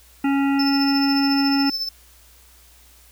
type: harmonic tone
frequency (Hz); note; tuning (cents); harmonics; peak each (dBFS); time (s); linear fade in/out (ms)
276.9; C#4; -2; 1 / 3 / 5 / 7 / 9 / 10; -17 / -27 / -31 / -34 / -36 / -37; 0.24-1.7; 5
type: tone with tremolo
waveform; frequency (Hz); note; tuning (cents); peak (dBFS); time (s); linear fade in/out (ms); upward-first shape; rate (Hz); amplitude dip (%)
triangle; 5274; E8; 0; -20; 0.59-1.89; 5; sine; 14; 55
effects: added 60 Hz sine -52 dBFS peak until 3.11 s + white hiss -52 dBFS RMS until 3.11 s